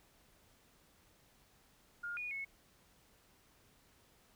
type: tone with pitch steps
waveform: sine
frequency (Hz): 1417 / 2454 / 2194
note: F6 / D#7 / C#7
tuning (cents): +25 / -25 / -18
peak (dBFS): -39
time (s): 2.03-2.45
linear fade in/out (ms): 10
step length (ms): 140
effects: pink hiss -68 dBFS RMS until 4.35 s